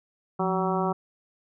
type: harmonic tone with a mistuned harmonic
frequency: 189 Hz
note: F#3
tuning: 37 cents sharp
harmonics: 1 / 2 / 3 / 4 / 5 / 6 / 7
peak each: -28 / -29 / -34 / -30 / -32 / -33 / -35 dBFS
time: 0.39-0.93 s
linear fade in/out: 10 ms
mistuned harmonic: 1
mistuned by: -110 cents
effects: none